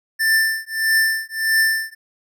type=tone with tremolo; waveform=square; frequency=1777 Hz; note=A6; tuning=17 cents sharp; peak=-13 dBFS; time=0.19-1.95 s; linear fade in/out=20 ms; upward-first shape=triangle; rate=1.6 Hz; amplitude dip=100%; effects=none